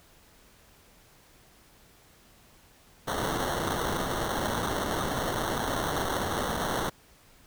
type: noise with sample-and-hold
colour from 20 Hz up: white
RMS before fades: -30 dBFS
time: 3.07-6.9 s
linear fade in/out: 10 ms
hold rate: 2450 Hz
effects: pink hiss -58 dBFS RMS until 7.46 s